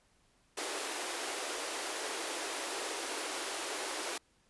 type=high-pass noise; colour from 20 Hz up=pink; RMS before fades=-38 dBFS; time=0.57-4.18 s; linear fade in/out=5 ms; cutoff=310 Hz; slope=48 dB/octave; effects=pink hiss -70 dBFS RMS until 4.49 s + resampled to 24000 Hz